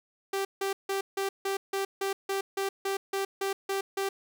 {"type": "tone bursts", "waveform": "sawtooth", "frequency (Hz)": 391, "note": "G4", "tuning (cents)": -4, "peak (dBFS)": -24, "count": 14, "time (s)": [0.33, 4.09], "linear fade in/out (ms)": 5, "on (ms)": 120, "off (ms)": 160, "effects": []}